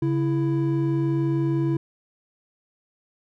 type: tone pair together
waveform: triangle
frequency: 139.17 / 331.2 Hz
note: C#3 / E4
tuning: +7 / +8 cents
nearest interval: octave + minor third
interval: 1501 cents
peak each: -21 dBFS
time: 0.02-1.77 s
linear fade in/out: 5 ms
effects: none